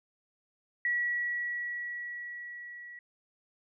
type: tone with level ramp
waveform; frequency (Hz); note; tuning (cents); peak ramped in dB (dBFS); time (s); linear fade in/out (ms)
sine; 1931; B6; -39; -26 to -44; 0.85-2.99; 2
effects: none